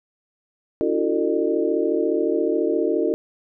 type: tone cluster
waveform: sine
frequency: 291.5 / 336.5 / 370.8 / 448.1 / 604 Hz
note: D4 / E4 / F#4 / A4 / D5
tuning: -13 / +36 / +4 / +32 / +48 cents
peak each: -27 / -23 / -25 / -23 / -28 dBFS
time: 0.81-3.14 s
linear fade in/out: 0 ms
effects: none